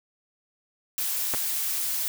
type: noise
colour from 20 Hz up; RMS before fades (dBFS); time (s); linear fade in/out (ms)
blue; -28; 0.98-2.08; 0
type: clicks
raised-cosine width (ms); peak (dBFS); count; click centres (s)
0.5; -14 / -17; 2; 1.338 / 1.346
effects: none